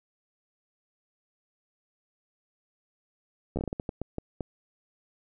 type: slowing click train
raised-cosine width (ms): 2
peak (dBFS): -18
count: 12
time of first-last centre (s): 3.56-4.407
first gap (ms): 12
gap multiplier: 1.34
effects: none